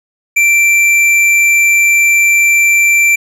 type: tone with hard clipping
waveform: sine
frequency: 2349 Hz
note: D7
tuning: in tune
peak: -8 dBFS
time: 0.36-3.16 s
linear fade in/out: 10 ms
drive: 9 dB
effects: none